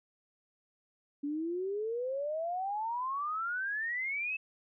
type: exponential sweep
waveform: sine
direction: up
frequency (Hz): 282 to 2637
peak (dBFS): -32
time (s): 1.23-4.37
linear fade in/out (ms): 10
effects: none